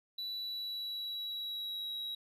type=tone with pitch glide; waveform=triangle; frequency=3952 to 3860 Hz; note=B7 to B7; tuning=0 to -40 cents; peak=-36 dBFS; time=0.18-2.15 s; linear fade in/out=5 ms; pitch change=-40 cents; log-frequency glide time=0.33-1.92 s; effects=none